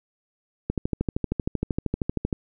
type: click train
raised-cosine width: 3 ms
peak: -11 dBFS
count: 22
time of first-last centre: 0.7-2.328 s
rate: 12.9 Hz
effects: none